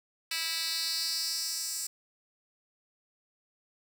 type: tone with high-pass filter sweep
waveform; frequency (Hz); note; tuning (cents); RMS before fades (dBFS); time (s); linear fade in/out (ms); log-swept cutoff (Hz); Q
10% pulse; 326.9; E4; -14; -33; 0.31-1.87; 5; 3100 to 7000; 2.7
effects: none